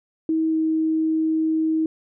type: tone with pitch glide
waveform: sine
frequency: 320 to 317.8 Hz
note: D#4 to D#4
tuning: +49 to +37 cents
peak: -18 dBFS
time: 0.29-1.86 s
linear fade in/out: 2 ms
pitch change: -12 cents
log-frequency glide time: 0.5-0.55 s
effects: none